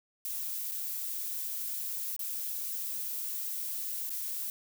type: noise with dropouts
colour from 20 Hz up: violet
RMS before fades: -36 dBFS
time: 0.25-4.5 s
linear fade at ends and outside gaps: 1 ms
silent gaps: 0.714-0.718 / 2.164-2.192 / 4.095-4.103 s
effects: none